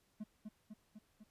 triangle tone with echo, 214.1 Hz, A3, 47 cents flat, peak -39 dBFS, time 0.2-0.24 s, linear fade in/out 10 ms, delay 250 ms, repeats 4, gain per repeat -3 dB, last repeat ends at 1.24 s, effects pink hiss -75 dBFS RMS until 1.3 s + resampled to 32000 Hz

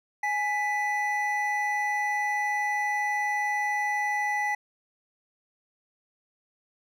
triangle tone pair together, 833 / 1981.2 Hz, G#5 / B6, +5 / +5 cents, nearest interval octave + minor third, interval 1500 cents, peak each -26 dBFS, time 0.23-4.55 s, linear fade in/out 5 ms, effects none

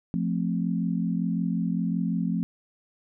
sine chord, F major, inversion none, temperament equal, 174.61 / 220 / 261.6 Hz, F3 / A3 / C4, 0 / 0 / 0 cents, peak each -26 / -29 / -31 dBFS, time 0.14-2.43 s, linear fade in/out 0 ms, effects none

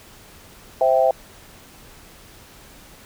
sine chord, C major, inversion none, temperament equal, 523.3 / 659.3 / 784 Hz, C5 / E5 / G5, 0 / 0 / 0 cents, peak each -18 / -17 / -20 dBFS, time 0.81-1.11 s, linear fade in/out 2 ms, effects pink hiss -46 dBFS RMS until 3.05 s

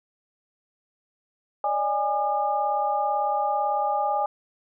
sine tone cluster, 575 / 613 / 823 / 1207 Hz, D5 / D#5 / G#5 / D6, -37 / -26 / -16 / +47 cents, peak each -31 / -31 / -23 / -31 dBFS, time 1.64-4.26 s, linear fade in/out 2 ms, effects none

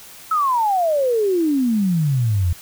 sine exponential sweep, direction down, 1318.5 to 82.41 Hz, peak -15 dBFS, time 0.31-2.53 s, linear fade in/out 5 ms, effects white hiss -41 dBFS RMS until 2.61 s

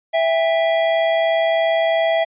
square tone pair together, 659.3 / 802.3 Hz, E5 / G5, 0 / +40 cents, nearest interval minor third, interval 340 cents, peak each -16 / -25 dBFS, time 0.13-2.25 s, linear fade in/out 20 ms, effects resampled to 8000 Hz

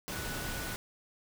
sine tone in noise, 1480 Hz, F#6, in tune, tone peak -44 dBFS, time 0.12-0.75 s, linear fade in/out 0 ms, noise pink, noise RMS -38 dBFS, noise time 0.08-0.76 s, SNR -9 dB, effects none

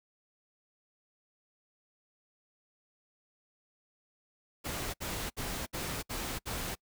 pink noise bursts, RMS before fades -37 dBFS, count 6, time 4.64-6.755 s, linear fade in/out 20 ms, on 300 ms, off 63 ms, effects noise-tail reverb RT60 0.1 s tail -26 dB re dry

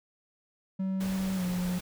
triangle tone with pitch glide, 190.4 to 179.71 Hz, F#3 to F3, +50 to +50 cents, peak -26 dBFS, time 0.79-1.79 s, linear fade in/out 10 ms, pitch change -100 cents, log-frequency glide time 1.35-1.44 s
pink noise, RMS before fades -41 dBFS, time 1-1.81 s, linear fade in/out 10 ms
effects none

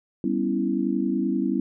sine chord, C# half-diminished seventh, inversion second, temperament equal, 196 / 246.9 / 277.2 / 329.6 Hz, G3 / B3 / C#4 / E4, 0 / 0 / 0 / 0 cents, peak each -27 dBFS, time 0.24-1.6 s, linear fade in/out 2 ms, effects none

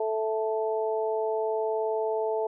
harmonic tone, 219.3 Hz, A3, 6 cents flat, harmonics 2 / 3 / 4, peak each -27 / -31 / -33 dBFS, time 0-2.47 s, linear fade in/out 5 ms, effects none

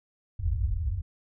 white low-pass noise, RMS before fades -28 dBFS, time 0.39-1.02 s, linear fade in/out 10 ms, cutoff 100 Hz, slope 96 dB/octave, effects none

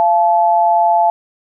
sine tone pair together, 687 / 865.6 Hz, F5 / A5, -29 / -29 cents, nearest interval major third, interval 400 cents, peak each -12 dBFS, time 0-1.1 s, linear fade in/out 0 ms, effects none

